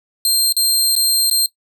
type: tone with dropouts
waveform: 20% pulse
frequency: 4177 Hz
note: C8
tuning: 4 cents flat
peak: -7 dBFS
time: 0.25-1.46 s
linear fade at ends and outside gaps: 1 ms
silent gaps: 0.524-0.566 / 0.953-0.963 / 1.299-1.311 s
effects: noise-tail reverb RT60 0.1 s tail -18 dB re dry